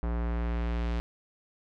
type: tone with low-pass filter sweep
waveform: square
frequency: 58.27 Hz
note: A#1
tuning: in tune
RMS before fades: -30 dBFS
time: 0.03-1 s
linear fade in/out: 0 ms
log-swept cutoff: 1300 to 3900 Hz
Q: 0.93
effects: none